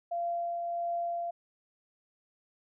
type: tone with tremolo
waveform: sine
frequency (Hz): 688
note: F5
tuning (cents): -26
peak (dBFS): -29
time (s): 0.11-1.31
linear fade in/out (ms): 10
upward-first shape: triangle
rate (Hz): 1.5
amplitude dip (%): 30
effects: none